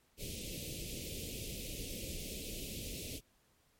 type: band-stop noise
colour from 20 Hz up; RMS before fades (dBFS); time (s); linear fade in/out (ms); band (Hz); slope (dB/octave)
pink; -43; 0.17-3.21; 50; 570 to 2400; 48
effects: pink hiss -72 dBFS RMS until 3.79 s + MP3 64 kbps